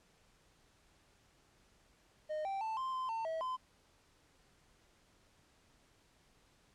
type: tone with pitch steps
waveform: triangle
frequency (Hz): 615 / 781 / 884 / 1046 / 1034 / 901 / 646 / 1025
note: D#5 / G5 / A5 / C6 / C6 / A5 / E5 / C6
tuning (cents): -20 / -7 / +8 / -1 / -21 / +41 / -35 / -36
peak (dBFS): -34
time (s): 2.29-3.57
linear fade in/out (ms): 20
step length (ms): 160
effects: pink hiss -69 dBFS RMS until 6.74 s + low-pass 9000 Hz 12 dB/octave